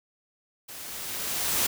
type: noise with level ramp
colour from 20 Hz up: white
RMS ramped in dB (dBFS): -42 to -24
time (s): 0.68-1.67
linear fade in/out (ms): 10
effects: none